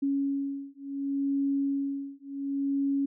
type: beating tone pair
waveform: sine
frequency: 277.2 / 277.89 Hz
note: C#4 / C#4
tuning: 0 / +4 cents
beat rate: 0.69 Hz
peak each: -30 / -30 dBFS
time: 0.02-3.06 s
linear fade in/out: 10 ms
effects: none